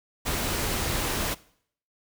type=noise; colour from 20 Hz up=pink; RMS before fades=-28 dBFS; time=0.25-1.35 s; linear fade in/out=20 ms; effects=noise-tail reverb RT60 0.6 s tail -20 dB re dry